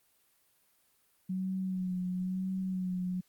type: tone with vibrato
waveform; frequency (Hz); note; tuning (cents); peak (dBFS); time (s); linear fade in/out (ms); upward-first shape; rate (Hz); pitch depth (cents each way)
sine; 185.1; F#3; +1; -31; 1.29-3.21; 10; sine; 1; 34
effects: white hiss -70 dBFS RMS until 3.28 s + Opus 32 kbps